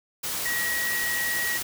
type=tone in noise; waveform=sine; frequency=1909 Hz; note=A#6; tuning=41 cents sharp; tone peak=-26 dBFS; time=0.45-1.58 s; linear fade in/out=10 ms; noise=white; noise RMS=-30 dBFS; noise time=0.23-1.63 s; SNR=+1 dB; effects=none